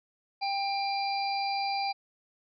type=harmonic tone with a mistuned harmonic; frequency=794 Hz; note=G5; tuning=22 cents sharp; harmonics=1 / 3 / 5 / 6; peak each=-29 / -37 / -43 / -36 dBFS; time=0.41-1.93 s; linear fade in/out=20 ms; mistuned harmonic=5; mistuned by=+39 cents; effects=none